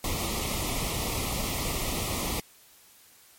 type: band-stop noise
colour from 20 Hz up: pink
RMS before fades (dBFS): -30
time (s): 0.04-2.4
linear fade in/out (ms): 2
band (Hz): 1300 to 1900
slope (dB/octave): 96
effects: white hiss -56 dBFS RMS until 3.38 s + MP3 64 kbps